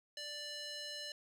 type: tone with band-pass filter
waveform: square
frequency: 588 Hz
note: D5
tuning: 2 cents sharp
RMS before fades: -45 dBFS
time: 0.17-1.12 s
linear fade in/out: 2 ms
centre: 4200 Hz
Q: 1.9
effects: none